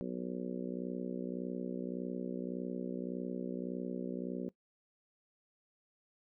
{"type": "harmonic tone", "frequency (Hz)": 61.74, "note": "B1", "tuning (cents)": 0, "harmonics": [3, 4, 5, 6, 7, 8, 9], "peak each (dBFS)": [-41, -41, -48, -43, -49, -47, -49], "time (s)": [0.01, 4.49], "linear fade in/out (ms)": 0, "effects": ["noise-tail reverb RT60 0.1 s tail -20 dB re dry"]}